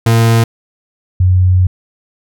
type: tone pair in turn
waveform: 40% pulse / sine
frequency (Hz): 114.5 / 91.7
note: A#2 / F#2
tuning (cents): -31 / -15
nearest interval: major third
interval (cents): 384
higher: first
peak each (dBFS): -6 / -6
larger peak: neither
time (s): 0.06-0.44 / 1.2-1.67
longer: second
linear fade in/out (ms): 5
effects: none